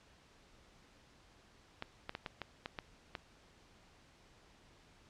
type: clicks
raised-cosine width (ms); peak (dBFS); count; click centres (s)
0.3; -24; 8; 1.824 / 2.094 / 2.151 / 2.262 / 2.417 / 2.659 / 2.788 / 3.152
effects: pink hiss -64 dBFS RMS until 5.09 s + low-pass 6000 Hz 12 dB/octave